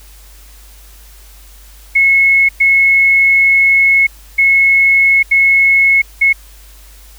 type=tone bursts at uneven times; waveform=sine; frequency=2184 Hz; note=C#7; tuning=26 cents flat; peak=-6 dBFS; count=5; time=1.95-2.49 / 2.6-4.07 / 4.38-5.23 / 5.31-6.02 / 6.21-6.33 s; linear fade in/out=10 ms; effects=added 50 Hz sine -37 dBFS peak until 7.18 s + white hiss -43 dBFS RMS until 7.18 s